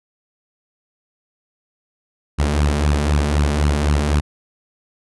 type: tone with flanger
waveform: sawtooth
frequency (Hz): 73.42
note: D2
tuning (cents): 0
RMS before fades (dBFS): -17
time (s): 2.38-4.21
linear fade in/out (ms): 20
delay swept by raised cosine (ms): 0.7 to 5.1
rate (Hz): 3.9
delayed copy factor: +0.65
effects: resampled to 24000 Hz